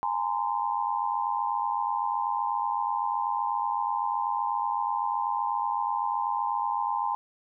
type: tone cluster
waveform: sine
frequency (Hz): 830 / 918 / 1031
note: G#5 / A#5 / C6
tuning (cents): -1 / -27 / -26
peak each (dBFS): -30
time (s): 0.03-7.15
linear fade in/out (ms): 0
effects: none